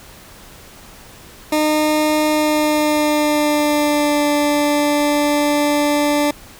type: tone with pitch glide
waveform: 20% pulse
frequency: 305.5 to 293.1 Hz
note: D#4 to D4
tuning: -32 to -3 cents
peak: -9 dBFS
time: 1.52-6.31 s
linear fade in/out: 5 ms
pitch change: -71 cents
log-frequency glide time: 2.27-4.26 s
effects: pink hiss -41 dBFS RMS until 6.59 s